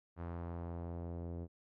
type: tone with low-pass filter sweep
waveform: sawtooth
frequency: 85.4 Hz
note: F2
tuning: 38 cents flat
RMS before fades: -43 dBFS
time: 0.16-1.48 s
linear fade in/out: 50 ms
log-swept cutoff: 1300 to 470 Hz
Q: 1.2
effects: none